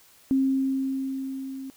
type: tone with level ramp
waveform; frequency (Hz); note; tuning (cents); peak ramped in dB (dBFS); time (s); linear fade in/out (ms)
sine; 267.4; C4; +38; -18 to -34; 0.31-1.7; 0
effects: white hiss -56 dBFS RMS until 1.76 s